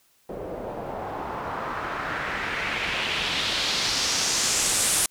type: noise with low-pass filter sweep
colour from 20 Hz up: white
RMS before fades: -27 dBFS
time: 0.29-5.06 s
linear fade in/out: 2 ms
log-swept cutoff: 490 to 10000 Hz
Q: 2
effects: white hiss -63 dBFS RMS until 5.1 s